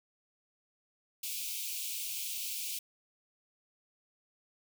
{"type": "high-pass noise", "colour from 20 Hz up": "white", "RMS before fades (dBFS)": -38, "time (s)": [1.23, 2.79], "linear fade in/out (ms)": 5, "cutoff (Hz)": 2300, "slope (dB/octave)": 96, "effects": []}